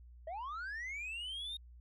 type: linear sweep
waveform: sine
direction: up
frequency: 609 to 3729 Hz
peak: -37 dBFS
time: 0.27-1.57 s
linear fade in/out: 5 ms
effects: tanh soft clip ceiling -39 dBFS + added 60 Hz sine -53 dBFS peak until 1.8 s